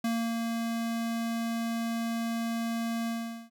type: tone with ADSR envelope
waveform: square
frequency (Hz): 230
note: A#3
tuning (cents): -23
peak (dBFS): -27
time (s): 0.04-3.5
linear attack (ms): 5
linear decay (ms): 290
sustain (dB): -3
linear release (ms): 420
effects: none